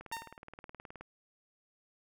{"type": "click train", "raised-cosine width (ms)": 0.5, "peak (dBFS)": -32, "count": 20, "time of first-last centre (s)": [0.01, 1.01], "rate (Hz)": 19}
{"type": "tone with exponential decay", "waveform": "sawtooth", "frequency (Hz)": 915, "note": "A#5", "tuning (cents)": -32, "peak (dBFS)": -30, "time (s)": [0.12, 0.38], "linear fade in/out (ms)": 5, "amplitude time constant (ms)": 56}
{"effects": []}